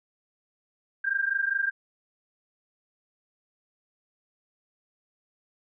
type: tone pair together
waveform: sine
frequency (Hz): 1581.1 / 1606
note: G6 / G6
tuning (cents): +14 / +41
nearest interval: unison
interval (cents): 27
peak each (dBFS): -27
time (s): 1.04-1.71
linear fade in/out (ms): 10
effects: none